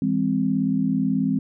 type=chord; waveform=sine; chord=E augmented; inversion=none; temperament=equal with one note detuned; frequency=164.81 / 203.4 / 261.6 Hz; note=E3 / G#3 / B#3; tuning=0 / -36 / 0 cents; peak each=-26 / -23 / -22 dBFS; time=0.02-1.39 s; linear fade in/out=2 ms; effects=none